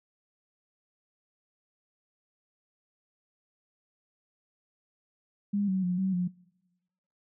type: tone with pitch steps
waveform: sine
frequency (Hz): 202.8 / 188.6 / 179.3 / 190 / 178.8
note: G#3 / F#3 / F3 / F#3 / F3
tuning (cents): -41 / +33 / +46 / +46 / +41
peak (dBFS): -25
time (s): 5.53-6.28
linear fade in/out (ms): 10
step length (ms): 150
effects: noise-tail reverb RT60 1.0 s tail -24 dB re dry